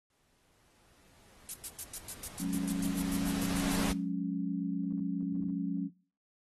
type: noise with exponential growth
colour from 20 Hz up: pink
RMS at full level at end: -34 dBFS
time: 0.1-3.92 s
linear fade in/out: 2 ms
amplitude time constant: 830 ms
type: noise bursts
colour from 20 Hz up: violet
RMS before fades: -35 dBFS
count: 16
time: 1.49-3.758 s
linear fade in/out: 2 ms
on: 48 ms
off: 100 ms
type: chord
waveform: sine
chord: F# suspended second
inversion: none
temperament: equal with one note detuned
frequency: 180.35 / 207.7 / 277.2 Hz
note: F#3 / G#3 / C#4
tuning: -44 / 0 / 0 cents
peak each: -33 / -37 / -35 dBFS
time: 2.39-5.9 s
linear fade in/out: 50 ms
effects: noise-tail reverb RT60 0.4 s tail -19 dB re dry + AAC 32 kbps